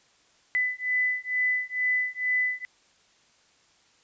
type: beating tone pair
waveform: sine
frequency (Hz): 2000 / 2002.2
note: B6 / B6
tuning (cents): +21 / +23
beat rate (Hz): 2.2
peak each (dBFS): -27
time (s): 0.55-2.65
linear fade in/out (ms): 0
effects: white hiss -62 dBFS RMS until 4.03 s + resampled to 16000 Hz